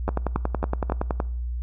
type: two click trains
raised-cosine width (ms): 1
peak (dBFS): -10 / -11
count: 13 / 4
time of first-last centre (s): 0.08-1.201 / 0.09-0.899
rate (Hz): 10.7 / 3.71
effects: noise-tail reverb RT60 0.6 s tail -22 dB re dry + added 60 Hz sine -26 dBFS peak until 1.62 s